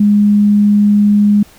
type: tone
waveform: sine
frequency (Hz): 206.3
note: G#3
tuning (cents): -11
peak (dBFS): -6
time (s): 0-1.43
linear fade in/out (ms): 5
effects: pink hiss -43 dBFS RMS until 1.58 s